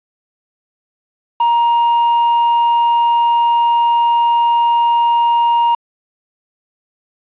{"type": "tone", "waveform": "triangle", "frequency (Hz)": 940, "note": "A#5", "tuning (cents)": 14, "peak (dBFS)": -8, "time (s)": [1.4, 5.75], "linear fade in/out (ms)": 5, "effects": ["resampled to 8000 Hz", "7-bit"]}